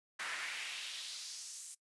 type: noise with high-pass filter sweep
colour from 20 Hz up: brown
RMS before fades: -44 dBFS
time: 0.19-1.75 s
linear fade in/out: 10 ms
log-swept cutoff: 1500 to 8200 Hz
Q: 2
effects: noise-tail reverb RT60 0.1 s tail -19 dB re dry + resampled to 24000 Hz